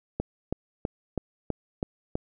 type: click train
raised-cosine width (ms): 2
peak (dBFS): -14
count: 7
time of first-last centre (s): 0.2-2.154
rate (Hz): 3.07
effects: none